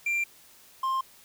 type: tone pair in turn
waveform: triangle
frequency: 2372 / 1056 Hz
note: D7 / C6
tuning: +17 / +16 cents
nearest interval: octave + major second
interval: 1401 cents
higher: first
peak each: -23 dBFS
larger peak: neither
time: 0.06-0.24 / 0.83-1.01 s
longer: neither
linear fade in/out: 5 ms
effects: white hiss -55 dBFS RMS until 1.24 s